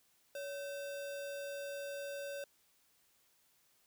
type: tone with sample-and-hold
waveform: sine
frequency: 564 Hz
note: C#5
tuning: 30 cents sharp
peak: -40 dBFS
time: 0.35-2.44 s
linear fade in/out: 2 ms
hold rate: 2100 Hz
effects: white hiss -72 dBFS RMS until 3.86 s